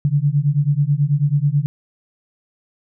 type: beating tone pair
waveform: sine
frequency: 140 / 149.2 Hz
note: C#3 / D3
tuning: +18 / +28 cents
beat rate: 9.2 Hz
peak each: -17 / -17 dBFS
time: 0.05-1.66 s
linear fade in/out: 0 ms
effects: none